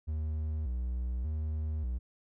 triangle tone with vibrato, 69 Hz, C#2, 7 cents flat, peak -29 dBFS, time 0.07-1.99 s, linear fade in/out 20 ms, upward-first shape square, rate 0.85 Hz, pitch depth 200 cents each way, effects none

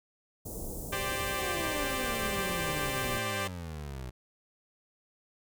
pink band-stop noise, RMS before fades -39 dBFS, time 0.45-3.19 s, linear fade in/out 10 ms, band 650 to 7400 Hz, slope 24 dB/octave
10% pulse chord, G suspended fourth, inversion none, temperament equal with one note detuned, 393.8 / 523.3 / 587.3 Hz, G4 / C5 / D5, +8 / 0 / 0 cents, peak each -28 dBFS, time 0.92-3.48 s, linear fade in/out 10 ms
25% pulse exponential sweep, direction down, 391.9 to 60.6 Hz, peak -34 dBFS, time 1.37-4.11 s, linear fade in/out 20 ms
effects none

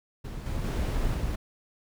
brown noise with level steps, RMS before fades -36 / -31 / -28 / -30 dBFS, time 0.24-1.36 s, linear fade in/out 10 ms, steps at 0.46 / 0.64 / 1.14 s, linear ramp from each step 2 ms, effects none

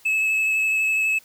triangle tone with vibrato, 2595 Hz, E7, 28 cents flat, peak -17 dBFS, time 0.05-1.19 s, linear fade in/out 10 ms, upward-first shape sine, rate 12 Hz, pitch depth 14 cents each way, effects white hiss -53 dBFS RMS until 1.24 s

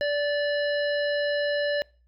harmonic tone with a mistuned harmonic, 582 Hz, D5, 16 cents flat, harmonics 1 / 3 / 5 / 7 / 9, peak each -24 / -30 / -38 / -38 / -44 dBFS, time 0.01-1.82 s, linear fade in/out 0 ms, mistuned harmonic 9, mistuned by -38 cents, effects noise-tail reverb RT60 0.4 s tail -25 dB re dry + added 60 Hz sine -59 dBFS peak until 2.07 s

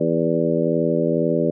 harmonic tone with a mistuned harmonic, 82.1 Hz, E2, 6 cents flat, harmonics 2 / 3 / 4 / 5 / 6 / 7, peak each -24 / -24 / -24 / -24 / -24 / -24 dBFS, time 0-1.51 s, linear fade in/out 10 ms, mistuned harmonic 7, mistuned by +28 cents, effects none

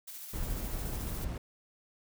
blue noise with tremolo, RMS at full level -44 dBFS, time 0.07-1.25 s, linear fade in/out 10 ms, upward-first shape square, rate 14 Hz, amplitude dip 25%
brown noise, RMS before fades -36 dBFS, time 0.33-1.38 s, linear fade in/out 5 ms
effects none

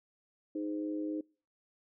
harmonic tone, 103.4 Hz, G#2, 7 cents flat, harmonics 3 / 4 / 5, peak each -34 / -44 / -44 dBFS, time 0.55-1.21 s, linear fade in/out 5 ms, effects noise-tail reverb RT60 0.4 s tail -26 dB re dry

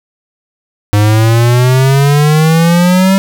square exponential sweep, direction up, 102.5 to 195.1 Hz, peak -6 dBFS, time 0.93-3.18 s, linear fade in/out 0 ms, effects none

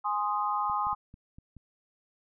sine chord, Ab major, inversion none, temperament equal, 830.6 / 1046.5 / 1244.5 Hz, Ab5 / C6 / Eb6, 0 / 0 / 0 cents, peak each -31 dBFS, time 0.04-0.95 s, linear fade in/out 20 ms
clicks, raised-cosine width 5 ms, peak -36 dBFS, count 6, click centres 0.698 / 0.869 / 0.93 / 1.141 / 1.385 / 1.567 s
effects none

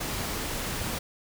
pink noise, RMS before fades -32 dBFS, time 0-0.99 s, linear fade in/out 10 ms, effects none

